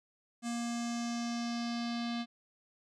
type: tone with low-pass filter sweep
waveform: square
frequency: 235.7 Hz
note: A#3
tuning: 19 cents sharp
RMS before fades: -36 dBFS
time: 0.42-2.26 s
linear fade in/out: 50 ms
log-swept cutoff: 8000 to 4000 Hz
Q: 3
effects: none